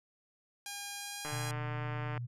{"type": "tone with pitch glide", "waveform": "5% pulse", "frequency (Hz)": [810, 816.6], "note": ["G#5", "G#5"], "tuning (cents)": [-43, -29], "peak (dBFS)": -28, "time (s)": [0.66, 1.51], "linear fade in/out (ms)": 2, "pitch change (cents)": 14, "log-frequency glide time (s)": [0.97, 1.39]}
{"type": "click train", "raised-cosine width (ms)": 0.5, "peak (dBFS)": -26, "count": 140, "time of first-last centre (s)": [1.25, 2.177], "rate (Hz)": 150}
{"type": "tone with vibrato", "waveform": "sine", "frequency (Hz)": 121.2, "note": "B2", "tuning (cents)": -32, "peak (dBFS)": -36, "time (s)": [1.31, 2.27], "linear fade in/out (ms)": 20, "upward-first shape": "sine", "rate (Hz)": 4.3, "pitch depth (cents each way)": 14}
{"effects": []}